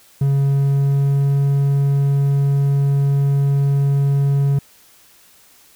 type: tone with pitch glide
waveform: triangle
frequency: 138.7 to 139.83 Hz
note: C#3 to C#3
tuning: +1 to +15 cents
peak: -11 dBFS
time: 0.21-4.59 s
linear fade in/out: 5 ms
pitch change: +14 cents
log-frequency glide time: 0.39-1.41 s
effects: white hiss -50 dBFS RMS until 5.75 s